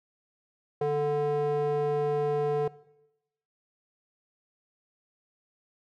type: tone with band-pass filter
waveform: square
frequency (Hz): 146.83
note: D3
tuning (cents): 0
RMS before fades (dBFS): -27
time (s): 0.81-2.68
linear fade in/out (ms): 5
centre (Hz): 540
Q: 6.9
effects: noise-tail reverb RT60 0.9 s tail -20 dB re dry